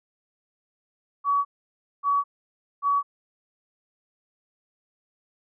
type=tone bursts; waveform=sine; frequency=1133 Hz; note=C#6; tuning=37 cents sharp; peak=-19 dBFS; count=3; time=1.24-3.03 s; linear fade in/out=50 ms; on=210 ms; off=580 ms; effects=none